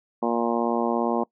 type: harmonic tone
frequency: 117.5 Hz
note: A#2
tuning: 14 cents sharp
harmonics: 2 / 3 / 4 / 5 / 6 / 7 / 8 / 9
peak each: -26 / -28 / -29 / -30 / -31 / -31 / -32 / -33 dBFS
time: 0.22-1.24 s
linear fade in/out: 10 ms
effects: noise-tail reverb RT60 0.1 s tail -23 dB re dry